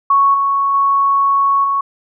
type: tone with level steps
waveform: sine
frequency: 1108.7 Hz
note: C#6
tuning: in tune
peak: -8 / -12 / -10 / -13 dBFS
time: 0.1-1.81 s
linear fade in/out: 5 ms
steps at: 0.34 / 0.74 / 1.64 s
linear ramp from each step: 2 ms
effects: none